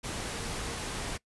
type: tone in noise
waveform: sine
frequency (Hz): 466.2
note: A#4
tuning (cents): 0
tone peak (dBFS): -46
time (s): 0.3-0.76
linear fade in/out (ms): 20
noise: pink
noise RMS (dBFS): -36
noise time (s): 0.03-1.18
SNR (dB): -13
effects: noise-tail reverb RT60 0.1 s tail -21 dB re dry + resampled to 24000 Hz